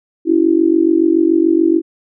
sine tone with amplitude modulation, 329.6 Hz, E4, in tune, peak -5 dBFS, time 0.25-1.82 s, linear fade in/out 50 ms, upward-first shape sine, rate 47 Hz, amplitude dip 90%, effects none

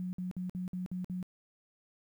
sine tone bursts, 181.9 Hz, F#3, 29 cents flat, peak -34 dBFS, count 7, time 0-1.228 s, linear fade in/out 0 ms, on 130 ms, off 53 ms, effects 11-bit

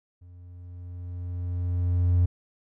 triangle tone with level ramp, 88.6 Hz, F2, 25 cents sharp, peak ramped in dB -44 to -14 dBFS, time 0.21-2.26 s, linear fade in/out 10 ms, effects tanh soft clip ceiling -12 dBFS

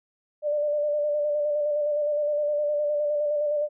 sine tone with vibrato, 592 Hz, D5, 14 cents sharp, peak -22 dBFS, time 0.42-3.69 s, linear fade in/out 50 ms, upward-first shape square, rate 9.7 Hz, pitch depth 24 cents each way, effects none

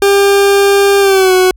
40% pulse tone with pitch glide, 398.9 to 370 Hz, G4 to F#4, +30 to 0 cents, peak -5 dBFS, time 0.02-1.51 s, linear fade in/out 2 ms, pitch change -130 cents, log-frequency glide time 1-1.33 s, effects added 50 Hz sine -38 dBFS peak until 1.56 s

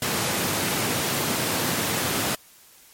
pink high-pass noise, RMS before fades -25 dBFS, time 0.02-2.35 s, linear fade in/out 2 ms, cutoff 110 Hz, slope 24 dB/octave, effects white hiss -52 dBFS RMS until 2.93 s + MP3 64 kbps

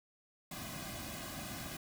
pink noise with comb filter, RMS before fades -44 dBFS, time 0.51-1.77 s, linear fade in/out 5 ms, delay 2.2 ms, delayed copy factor -0.95, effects none

